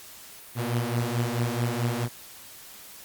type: beating tone pair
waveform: sawtooth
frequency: 117.1 / 121.7 Hz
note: A#2 / B2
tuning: +8 / -25 cents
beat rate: 4.6 Hz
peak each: -24 dBFS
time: 0.55-2.09 s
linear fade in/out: 50 ms
effects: white hiss -46 dBFS RMS until 3.04 s + Opus 48 kbps